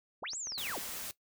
sine linear two-way sweep, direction up then down, 38 to 7902 to 111.7 Hz, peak -37 dBFS, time 0.22-0.79 s, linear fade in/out 10 ms, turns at 0.37 s
clicks, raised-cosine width 0.5 ms, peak -34 dBFS, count 6, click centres 0.333 / 0.471 / 0.521 / 0.578 / 0.669 / 0.717 s
white noise, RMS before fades -41 dBFS, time 0.58-1.11 s, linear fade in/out 0 ms
effects noise-tail reverb RT60 0.1 s tail -18 dB re dry

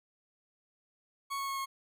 40% pulse tone with pitch steps, 1108.7 / 1101 / 1093.4 / 1085.9 Hz, C#6 / C#6 / C#6 / C#6, 0 / -12 / -24 / -36 cents, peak -33 dBFS, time 1.3-1.66 s, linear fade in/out 20 ms, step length 90 ms, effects none

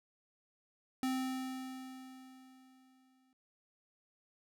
square tone with exponential decay, 260 Hz, C4, 11 cents flat, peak -32 dBFS, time 1.03-3.33 s, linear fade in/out 1 ms, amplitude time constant 500 ms, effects none

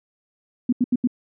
sine tone bursts, 246.9 Hz, B3, in tune, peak -15 dBFS, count 4, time 0.69-1.074 s, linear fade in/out 5 ms, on 36 ms, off 80 ms, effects none

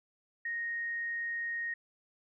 sine tone, 1864.7 Hz, A#6, in tune, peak -33 dBFS, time 0.45-1.74 s, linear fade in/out 5 ms, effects none

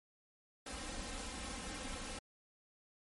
pink noise with comb filter, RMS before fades -44 dBFS, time 0.66-2.19 s, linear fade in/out 5 ms, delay 3.8 ms, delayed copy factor +0.8, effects MP3 48 kbps

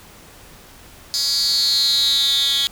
10% pulse tone with high-pass filter sweep, 277.2 Hz, C#4, in tune, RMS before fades -18 dBFS, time 1.14-2.67 s, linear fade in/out 0 ms, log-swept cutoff 5000 to 3300 Hz, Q 9.1, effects pink hiss -44 dBFS RMS until 2.71 s

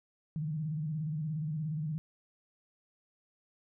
sine tone with vibrato, 154.3 Hz, D#3, 14 cents flat, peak -32 dBFS, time 0.36-1.98 s, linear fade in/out 0 ms, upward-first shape square, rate 17 Hz, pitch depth 78 cents each way, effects none

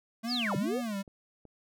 square tone with vibrato, 220 Hz, A3, in tune, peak -33 dBFS, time 0.23-1.03 s, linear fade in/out 20 ms, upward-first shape sine, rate 2.3 Hz, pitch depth 200 cents each way
sine linear two-way sweep, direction down then up, 5588 to 121.2 to 597 Hz, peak -30 dBFS, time 0.27-0.82 s, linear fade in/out 50 ms, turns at 0.56 s
clicks, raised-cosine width 2 ms, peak -38 dBFS, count 2, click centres 1.078 / 1.453 s
effects none

